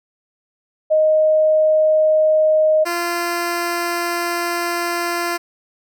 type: tone pair in turn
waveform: sine / 10% pulse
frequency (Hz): 622.3 / 345.2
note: D#5 / F4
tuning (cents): 0 / -20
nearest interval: minor seventh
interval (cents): 1020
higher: first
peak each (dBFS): -11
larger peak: neither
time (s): 0.9-2.85 / 2.85-5.38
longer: second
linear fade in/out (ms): 20
effects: none